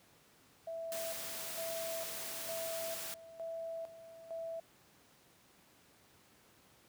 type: tone with tremolo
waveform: sine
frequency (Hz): 659.3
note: E5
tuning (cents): 0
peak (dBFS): -39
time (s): 0.67-4.6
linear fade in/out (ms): 5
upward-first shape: square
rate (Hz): 1.1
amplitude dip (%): 75
type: noise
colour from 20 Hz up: white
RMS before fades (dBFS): -43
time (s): 0.92-3.14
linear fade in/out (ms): 0
effects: pink hiss -65 dBFS RMS until 6.88 s + high-pass 100 Hz 12 dB/octave